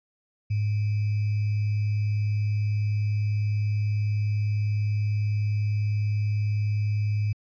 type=tone with sample-and-hold; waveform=sine; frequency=104.8 Hz; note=G#2; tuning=16 cents sharp; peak=-22 dBFS; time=0.5-7.33 s; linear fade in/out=10 ms; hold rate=2450 Hz; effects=resampled to 11025 Hz